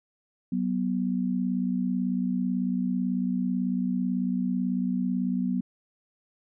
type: tone pair together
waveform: sine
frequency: 187.7 / 245.8 Hz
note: F#3 / B3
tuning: +25 / -8 cents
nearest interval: perfect fourth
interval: 467 cents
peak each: -27 dBFS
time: 0.52-5.61 s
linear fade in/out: 5 ms
effects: none